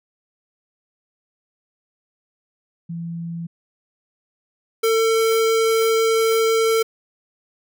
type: tone pair in turn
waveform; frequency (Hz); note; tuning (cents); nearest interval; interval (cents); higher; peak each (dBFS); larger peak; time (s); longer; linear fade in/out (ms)
sine / square; 168.2 / 449; E3 / A4; +35 / +35; octave + perfect fourth; 1700; second; -26 / -16; second; 2.89-3.47 / 4.83-6.83; second; 10
effects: none